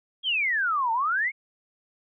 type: exponential two-way sweep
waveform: sine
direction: down then up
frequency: 3322 to 880 to 2248 Hz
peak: -22 dBFS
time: 0.23-1.32 s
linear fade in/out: 50 ms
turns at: 0.92 s
effects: none